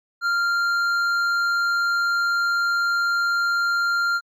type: tone with hard clipping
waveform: sine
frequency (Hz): 1392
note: F6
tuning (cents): -6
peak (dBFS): -20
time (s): 0.21-4.21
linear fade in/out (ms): 50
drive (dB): 7
effects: MP3 96 kbps

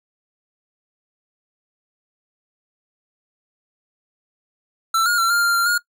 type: tone with pitch steps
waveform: square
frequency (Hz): 1337 / 1428 / 1356 / 1402 / 1393 / 1383 / 1428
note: E6 / F6 / E6 / F6 / F6 / F6 / F6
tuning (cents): +24 / +38 / +49 / +6 / -5 / -17 / +38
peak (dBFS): -16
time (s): 4.94-5.78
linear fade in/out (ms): 5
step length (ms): 120
effects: noise-tail reverb RT60 0.1 s tail -21 dB re dry

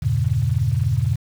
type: chord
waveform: sine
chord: E diminished seventh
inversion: none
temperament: just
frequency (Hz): 82.41 / 98.89 / 118.67 / 142.4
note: E2 / G2 / Bb2 / Db3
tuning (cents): 0 / +16 / +31 / +47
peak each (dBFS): -25 / -23 / -20 / -23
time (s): 0.02-1.16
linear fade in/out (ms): 10
effects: 7-bit

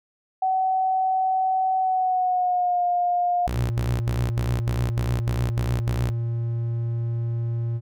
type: tone with pitch glide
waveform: sine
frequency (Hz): 755 to 708.5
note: F#5 to F5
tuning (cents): +35 to +25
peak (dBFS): -19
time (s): 0.42-3.47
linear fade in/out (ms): 5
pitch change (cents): -110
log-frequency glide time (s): 1.78-2.84
type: tone bursts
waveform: sawtooth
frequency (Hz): 61.74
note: B1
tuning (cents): 0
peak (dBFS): -21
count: 9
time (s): 3.47-6.1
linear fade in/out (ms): 0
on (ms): 230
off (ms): 70
type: tone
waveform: triangle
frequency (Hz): 116.7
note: A#2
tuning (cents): +2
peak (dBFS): -21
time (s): 3.5-7.81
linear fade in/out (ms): 50
effects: none

